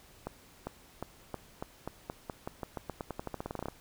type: accelerating click train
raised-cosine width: 1 ms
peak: -22 dBFS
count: 25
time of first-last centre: 0.27-3.685 s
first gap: 400 ms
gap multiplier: 0.89
effects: pink hiss -58 dBFS RMS until 3.8 s